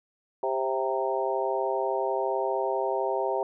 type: harmonic tone with a mistuned harmonic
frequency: 132.1 Hz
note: C3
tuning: 17 cents sharp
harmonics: 3 / 4 / 5 / 6 / 7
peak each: -30 / -31 / -31 / -33 / -32 dBFS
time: 0.43-3.43 s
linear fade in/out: 2 ms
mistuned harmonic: 6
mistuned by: -24 cents
effects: none